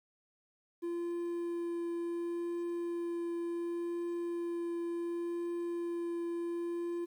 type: tone with vibrato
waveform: triangle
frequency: 342.7 Hz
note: F4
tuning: 33 cents flat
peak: -32 dBFS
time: 0.82-7.06 s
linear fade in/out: 20 ms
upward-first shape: triangle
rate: 0.69 Hz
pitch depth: 10 cents each way
effects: 11-bit